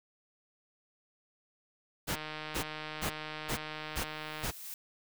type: noise bursts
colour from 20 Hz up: pink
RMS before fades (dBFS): -34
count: 6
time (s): 2.07-4.516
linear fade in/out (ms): 20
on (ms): 91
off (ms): 380
type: click train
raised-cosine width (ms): 0.3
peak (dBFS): -24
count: 361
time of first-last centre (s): 2.1-4.438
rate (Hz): 154
type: noise with exponential growth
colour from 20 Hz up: blue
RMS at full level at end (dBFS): -41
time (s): 3.72-4.74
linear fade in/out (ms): 1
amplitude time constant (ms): 220
effects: none